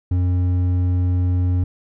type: tone with hard clipping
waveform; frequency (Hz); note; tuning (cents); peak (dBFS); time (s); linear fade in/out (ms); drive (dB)
sine; 90; F#2; -47; -17; 0.11-1.64; 5; 6
effects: none